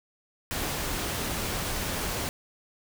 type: noise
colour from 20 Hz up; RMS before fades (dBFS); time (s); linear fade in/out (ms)
pink; -31; 0.51-2.29; 0
effects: none